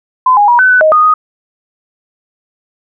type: tone with pitch steps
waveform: sine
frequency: 1019 / 823 / 961 / 1512 / 1497 / 625 / 1234 / 1247 Hz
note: C6 / G#5 / B5 / F#6 / F#6 / D#5 / D#6 / D#6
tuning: -46 / -16 / -48 / +37 / +20 / +8 / -15 / +3 cents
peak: -4 dBFS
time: 0.26-1.14 s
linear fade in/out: 5 ms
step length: 110 ms
effects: none